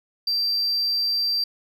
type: tone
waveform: sine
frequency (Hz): 4699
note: D8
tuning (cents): 0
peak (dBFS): -18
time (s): 0.27-1.44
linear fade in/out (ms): 5
effects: tanh soft clip ceiling -19 dBFS